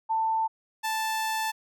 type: tone pair in turn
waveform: sine / sawtooth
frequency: 890 / 879.8 Hz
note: A5 / A5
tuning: +20 / 0 cents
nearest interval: unison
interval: 20 cents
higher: first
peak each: -23 / -23 dBFS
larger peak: neither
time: 0.09-0.48 / 0.83-1.52 s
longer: second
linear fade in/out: 20 ms
effects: none